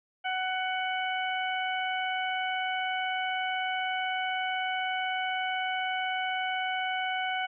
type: harmonic tone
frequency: 746 Hz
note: F#5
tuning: 14 cents sharp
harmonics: 1 / 2 / 3 / 4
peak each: -31 / -34 / -36 / -37 dBFS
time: 0.24-7.47 s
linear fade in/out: 20 ms
effects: none